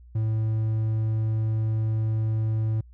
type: tone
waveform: triangle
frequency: 110 Hz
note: A2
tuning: in tune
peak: -20 dBFS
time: 0.15-2.81 s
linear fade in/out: 5 ms
effects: added 60 Hz sine -46 dBFS peak until 2.93 s